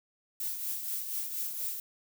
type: noise with tremolo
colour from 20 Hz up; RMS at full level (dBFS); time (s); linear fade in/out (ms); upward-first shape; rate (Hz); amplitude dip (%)
violet; -33; 0.4-1.8; 2; triangle; 4.2; 55
effects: none